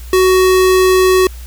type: tone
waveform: square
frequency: 372.6 Hz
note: F#4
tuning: 12 cents sharp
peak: -8 dBFS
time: 0.13-1.27 s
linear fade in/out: 2 ms
effects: added 60 Hz sine -27 dBFS peak until 1.46 s + white hiss -40 dBFS RMS until 1.46 s